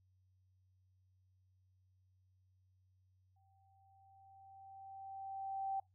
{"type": "tone with exponential growth", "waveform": "sine", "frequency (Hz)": 778, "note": "G5", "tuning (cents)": -13, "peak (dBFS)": -35, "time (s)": [3.36, 5.8], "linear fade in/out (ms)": 5, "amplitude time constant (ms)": 530, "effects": ["noise-tail reverb RT60 0.2 s tail -23 dB re dry", "added 93 Hz sine -70 dBFS peak until 5.94 s"]}